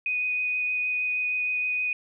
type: tone with vibrato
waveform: sine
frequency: 2489 Hz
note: D#7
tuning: in tune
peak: -24 dBFS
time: 0.06-1.93 s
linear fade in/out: 2 ms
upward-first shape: triangle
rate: 6.4 Hz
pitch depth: 11 cents each way
effects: none

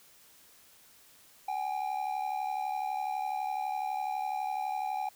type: ring-modulated tone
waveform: triangle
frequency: 795 Hz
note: G5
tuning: 24 cents sharp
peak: -26 dBFS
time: 1.48-5.09 s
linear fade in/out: 5 ms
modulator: 36 Hz
effects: white hiss -59 dBFS RMS until 5.15 s

